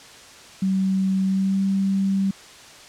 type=tone with pitch glide; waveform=sine; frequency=190.8 to 194.36 Hz; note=G3 to G3; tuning=-47 to -15 cents; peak=-18 dBFS; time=0.62-2.31 s; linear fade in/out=5 ms; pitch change=+32 cents; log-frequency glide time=1.25-1.62 s; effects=white hiss -44 dBFS RMS until 2.88 s + low-pass 7000 Hz 12 dB/octave